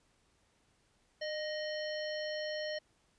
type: harmonic tone with a mistuned harmonic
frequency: 610 Hz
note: D#5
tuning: 34 cents flat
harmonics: 1 / 3 / 5 / 7 / 9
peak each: -37 / -43 / -47 / -47 / -49 dBFS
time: 1.21-2.79 s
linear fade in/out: 10 ms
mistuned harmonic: 3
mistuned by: +40 cents
effects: pink hiss -72 dBFS RMS until 3.18 s + resampled to 22050 Hz